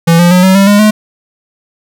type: tone with pitch steps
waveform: square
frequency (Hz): 167.2 / 174.1 / 181.28 / 188.76 / 196.55 / 204.7 / 213.1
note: E3 / F3 / F#3 / F#3 / G3 / G#3 / G#3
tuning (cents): +25 / -5 / -35 / +35 / +5 / -25 / +45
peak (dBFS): -4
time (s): 0.07-0.91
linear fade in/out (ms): 10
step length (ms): 120
effects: none